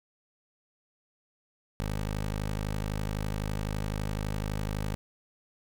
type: tone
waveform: 15% pulse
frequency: 51.91 Hz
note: G#1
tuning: in tune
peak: -24 dBFS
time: 1.8-4.95 s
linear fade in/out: 0 ms
effects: none